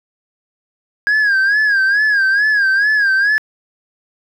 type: tone with vibrato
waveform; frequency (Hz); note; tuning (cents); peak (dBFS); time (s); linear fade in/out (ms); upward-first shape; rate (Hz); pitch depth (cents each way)
sine; 1636; G#6; -26; -8; 1.07-3.38; 0; sine; 2.3; 100
effects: tanh soft clip ceiling -10 dBFS + 8-bit